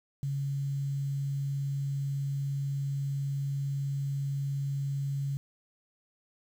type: tone with quantisation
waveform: sine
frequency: 139.1 Hz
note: C#3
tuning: 6 cents sharp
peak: -29 dBFS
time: 0.23-5.37 s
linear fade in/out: 0 ms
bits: 9
effects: none